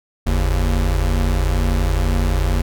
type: tone pair together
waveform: square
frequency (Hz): 46.25 / 77.78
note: F#1 / D#2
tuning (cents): 0 / 0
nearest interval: major sixth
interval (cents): 900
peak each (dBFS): -17 / -21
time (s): 0.26-2.62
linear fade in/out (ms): 10
effects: none